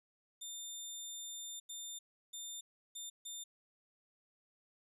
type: tone bursts at uneven times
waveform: 20% pulse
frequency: 3600 Hz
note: A7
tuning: 39 cents sharp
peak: -38 dBFS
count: 5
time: 0.41-1.6 / 1.69-1.99 / 2.33-2.61 / 2.95-3.1 / 3.25-3.44 s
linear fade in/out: 10 ms
effects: none